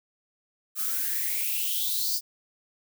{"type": "noise with high-pass filter sweep", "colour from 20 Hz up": "violet", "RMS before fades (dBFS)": -28, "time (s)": [0.75, 2.21], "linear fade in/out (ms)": 50, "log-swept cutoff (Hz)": [1200, 5000], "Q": 7.2, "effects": []}